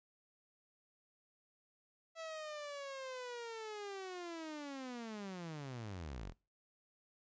sawtooth linear sweep, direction down, 659.3 to 35.78 Hz, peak -40 dBFS, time 2.15-6.34 s, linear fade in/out 50 ms, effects noise-tail reverb RT60 0.3 s tail -22 dB re dry + resampled to 16000 Hz

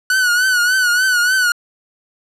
45% pulse tone with vibrato, 1480 Hz, F#6, in tune, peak -12 dBFS, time 0.1-1.52 s, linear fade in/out 2 ms, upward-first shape triangle, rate 3.4 Hz, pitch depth 81 cents each way, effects low-pass 12000 Hz 12 dB/octave

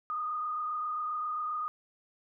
sine tone with frequency modulation, 1230 Hz, D#6, 20 cents flat, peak -31 dBFS, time 0.1-1.68 s, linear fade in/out 0 ms, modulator 27.5 Hz, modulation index 1, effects none

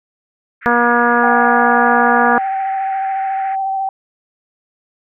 white band-pass noise, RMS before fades -35 dBFS, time 0.61-3.56 s, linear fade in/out 20 ms, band 1400 to 2100 Hz, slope 48 dB/octave
harmonic tone, 239.1 Hz, A#3, 44 cents sharp, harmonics 1 / 2 / 3 / 4 / 5 / 6 / 7, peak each -18 / -18 / -18 / -18 / -18 / -18 / -18 dBFS, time 0.66-2.38 s, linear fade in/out 0 ms
sine tone with vibrato, 774 Hz, G5, 22 cents flat, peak -16 dBFS, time 1.23-3.89 s, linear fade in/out 2 ms, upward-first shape sine, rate 14 Hz, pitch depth 17 cents each way
effects none

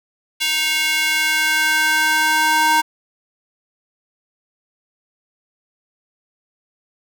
square tone with high-pass filter sweep, 311.1 Hz, D#4, in tune, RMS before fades -17 dBFS, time 0.4-2.82 s, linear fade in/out 20 ms, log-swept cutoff 2700 to 1000 Hz, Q 2.1, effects none

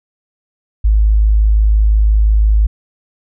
sine tone, 52.9 Hz, G#1, 33 cents sharp, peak -7 dBFS, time 0.84-2.67 s, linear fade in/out 10 ms, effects none

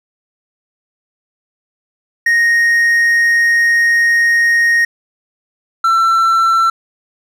triangle tone pair in turn, 1864.7 / 1342.8 Hz, A#6 / E6, 0 / +32 cents, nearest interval tritone, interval 568 cents, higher first, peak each -7 dBFS, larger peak neither, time 2.26-4.85 / 5.84-6.7 s, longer first, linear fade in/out 5 ms, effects none

